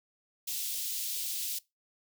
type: high-pass noise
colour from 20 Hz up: white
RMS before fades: -35 dBFS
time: 0.47-1.59 s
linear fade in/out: 10 ms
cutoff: 3000 Hz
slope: 24 dB/octave
effects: noise-tail reverb RT60 0.2 s tail -21 dB re dry